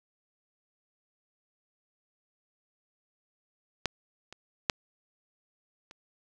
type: clicks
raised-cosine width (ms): 0.2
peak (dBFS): -10 / -27 / -6 / -30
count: 4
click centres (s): 3.857 / 4.326 / 4.698 / 5.911
effects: none